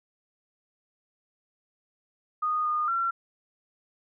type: tone with pitch steps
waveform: sine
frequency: 1235 / 1223 / 1361 Hz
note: D#6 / D#6 / F6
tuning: -13 / -30 / -45 cents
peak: -24 dBFS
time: 2.42-3.11 s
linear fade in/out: 10 ms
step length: 230 ms
effects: none